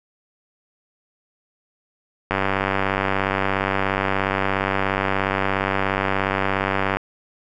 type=click train; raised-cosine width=0.5 ms; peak=-5 dBFS; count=453; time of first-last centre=2.31-6.97 s; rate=97 Hz; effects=none